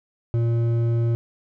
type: tone with hard clipping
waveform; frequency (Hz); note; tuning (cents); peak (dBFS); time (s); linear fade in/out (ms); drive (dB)
sine; 116.54; A#2; 0; -20; 0.34-1.15; 0; 8
effects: none